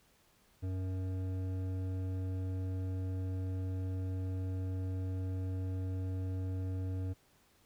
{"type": "tone with hard clipping", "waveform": "sine", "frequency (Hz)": 93.4, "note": "F#2", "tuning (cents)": 17, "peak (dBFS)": -36, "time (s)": [0.62, 7.14], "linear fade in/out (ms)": 20, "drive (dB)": 11, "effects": ["pink hiss -68 dBFS RMS until 7.65 s"]}